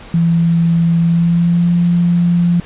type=tone with pitch glide; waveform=sine; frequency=167.6 to 173.21 Hz; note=E3 to F3; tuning=+29 to -14 cents; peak=-9 dBFS; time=0.14-2.6 s; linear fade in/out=2 ms; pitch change=+57 cents; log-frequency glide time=0.99-1.72 s; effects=pink hiss -36 dBFS RMS until 2.65 s + resampled to 8000 Hz